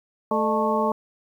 harmonic tone with a mistuned harmonic, 219.3 Hz, A3, 6 cents flat, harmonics 1 / 2 / 3 / 4 / 5, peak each -26 / -26 / -26 / -26 / -26 dBFS, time 0.31-0.92 s, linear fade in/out 2 ms, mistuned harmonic 3, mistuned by -130 cents, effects 9-bit

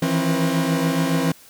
40% pulse tone cluster, 161.8 / 168.9 / 267.6 / 483 Hz, E3 / E3 / C4 / B4, -32 / +42 / +39 / -39 cents, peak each -24 / -22 / -21 / -30 dBFS, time 0.02-1.32 s, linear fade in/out 5 ms, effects white hiss -48 dBFS RMS until 1.49 s

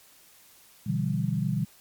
sine chord, E minor seventh, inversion second, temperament equal with one note detuned, 123.47 / 146.83 / 167.79 / 196 Hz, B2 / D3 / E3 / G3, 0 / 0 / +31 / 0 cents, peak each -30 dBFS, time 0.86-1.65 s, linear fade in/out 10 ms, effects white hiss -56 dBFS RMS until 1.8 s + MP3 96 kbps

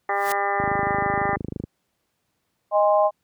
harmonic tone, 200.2 Hz, G3, 37 cents sharp, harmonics 2 / 3 / 4 / 5 / 6 / 7 / 8 / 9 / 10, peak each -30 / -31 / -24 / -34 / -28 / -37 / -39 / -30 / -32 dBFS, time 0.09-1.36 s, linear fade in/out 2 ms
white noise with exponential growth, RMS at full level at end -28 dBFS, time 0.11-0.32 s, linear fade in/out 0 ms, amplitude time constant 44 ms
click train, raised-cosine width 3 ms, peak -15 dBFS, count 28, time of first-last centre 0.6-1.638 s, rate 26 Hz
sine chord, Ab major, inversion second, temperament equal with one note detuned, 622.3 / 816.3 / 1046.5 Hz, Eb5 / Ab5 / C6, 0 / -30 / 0 cents, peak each -17 / -21 / -23 dBFS, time 2.71-3.11 s, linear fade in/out 50 ms
effects pink hiss -73 dBFS RMS until 3.23 s + high-pass 80 Hz 12 dB/octave

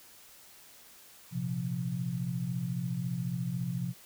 sine chord, Bb suspended second, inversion none, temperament equal, 116.54 / 130.81 / 174.61 Hz, Bb2 / C3 / F3, 0 / 0 / 0 cents, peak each -40 / -34 / -34 dBFS, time 1.31-3.94 s, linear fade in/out 50 ms, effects white hiss -55 dBFS RMS until 4.05 s

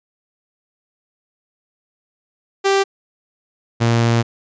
sawtooth tone pair in turn, 392 / 116.54 Hz, G4 / A#2, 0 / 0 cents, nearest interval octave + major sixth, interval 2100 cents, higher first, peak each -9 dBFS, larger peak neither, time 2.64-2.84 / 3.8-4.23 s, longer second, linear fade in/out 20 ms, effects resampled to 16000 Hz

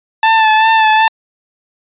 sawtooth tone with vibrato, 880 Hz, A5, in tune, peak -3 dBFS, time 0.23-1.08 s, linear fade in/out 2 ms, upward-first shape sine, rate 2.6 Hz, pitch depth 30 cents each way, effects resampled to 8000 Hz

